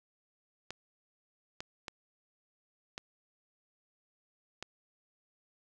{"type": "clicks", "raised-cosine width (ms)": 0.2, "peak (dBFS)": -22, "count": 5, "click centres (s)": [0.706, 1.605, 1.882, 2.979, 4.626], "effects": []}